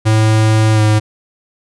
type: tone with pitch glide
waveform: square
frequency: 109.4 to 107.33 Hz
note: A2 to A2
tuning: -9 to -43 cents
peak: -9 dBFS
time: 0.05-1 s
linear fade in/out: 20 ms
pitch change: -34 cents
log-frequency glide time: 0.73-0.81 s
effects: resampled to 24000 Hz